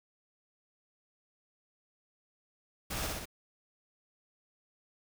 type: noise with echo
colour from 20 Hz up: pink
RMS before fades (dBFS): -37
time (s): 2.9-3.07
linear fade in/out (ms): 10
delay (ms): 62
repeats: 3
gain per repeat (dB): -2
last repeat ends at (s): 3.256
effects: none